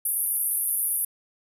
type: band-pass noise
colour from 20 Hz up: white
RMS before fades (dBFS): -26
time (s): 0.05-1.05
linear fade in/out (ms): 5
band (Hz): 9600 to 13000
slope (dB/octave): 96
effects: none